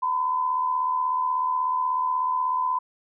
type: tone pair together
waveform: sine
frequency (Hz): 934.6 / 1011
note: A#5 / B5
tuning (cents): +4 / +40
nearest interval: minor second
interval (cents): 136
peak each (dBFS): -31 / -22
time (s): 0.02-2.79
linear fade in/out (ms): 10
effects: none